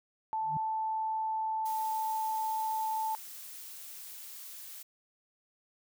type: tone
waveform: sine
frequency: 879 Hz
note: A5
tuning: 2 cents flat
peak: -30 dBFS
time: 0.33-3.15 s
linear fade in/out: 0 ms
type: tone with exponential growth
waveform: sine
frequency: 152.8 Hz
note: D#3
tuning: 31 cents flat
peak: -33 dBFS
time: 0.39-0.57 s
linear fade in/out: 2 ms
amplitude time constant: 37 ms
type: noise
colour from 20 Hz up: blue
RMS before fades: -46 dBFS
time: 1.65-4.83 s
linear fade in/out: 10 ms
effects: none